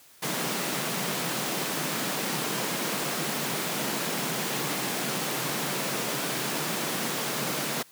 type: high-pass noise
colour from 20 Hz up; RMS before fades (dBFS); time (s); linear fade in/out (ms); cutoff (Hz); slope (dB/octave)
pink; -30; 0.22-7.83; 10; 130; 96
effects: white hiss -55 dBFS RMS until 7.91 s + high-pass 80 Hz 12 dB/octave